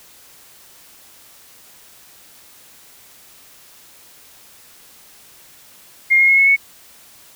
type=tone with pitch steps; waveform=sine; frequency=2127 / 2148 / 2169 / 2191 / 2212 Hz; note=C7 / C7 / C#7 / C#7 / C#7; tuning=+28 / +45 / -38 / -21 / -4 cents; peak=-9 dBFS; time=6.1-6.565 s; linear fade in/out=20 ms; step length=93 ms; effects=white hiss -46 dBFS RMS until 7.35 s